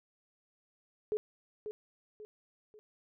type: tone with echo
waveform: sine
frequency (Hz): 425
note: G#4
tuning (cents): +40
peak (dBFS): -29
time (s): 1.12-1.17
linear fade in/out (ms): 0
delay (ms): 540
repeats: 3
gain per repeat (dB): -8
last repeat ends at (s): 2.79
effects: none